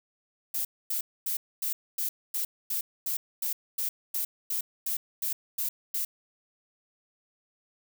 violet noise bursts, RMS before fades -30 dBFS, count 16, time 0.54-6.05 s, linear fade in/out 5 ms, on 110 ms, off 250 ms, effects none

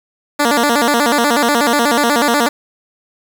10% pulse tone with vibrato, 261.6 Hz, C4, in tune, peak -3 dBFS, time 0.39-2.49 s, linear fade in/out 10 ms, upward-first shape square, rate 8.2 Hz, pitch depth 190 cents each way, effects 7-bit

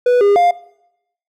triangle tone with pitch steps, 492.3 / 405.3 / 702 Hz, B4 / G#4 / F5, -6 / -42 / +9 cents, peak -7 dBFS, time 0.06-0.51 s, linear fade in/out 5 ms, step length 150 ms, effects noise-tail reverb RT60 0.8 s tail -20 dB re dry

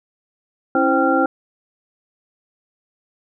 sine tone cluster, 272.3 / 330.4 / 523 / 784 / 1380 Hz, C#4 / E4 / C5 / G5 / F6, -31 / +4 / -1 / 0 / -21 cents, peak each -20 dBFS, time 0.75-1.26 s, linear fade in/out 2 ms, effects none

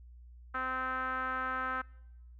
5% pulse tone with low-pass filter, 258.7 Hz, C4, 19 cents flat, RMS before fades -35 dBFS, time 0.54-1.82 s, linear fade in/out 10 ms, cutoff 1400 Hz, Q 5.5, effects noise-tail reverb RT60 0.9 s tail -24 dB re dry + added 60 Hz sine -50 dBFS peak until 2.39 s

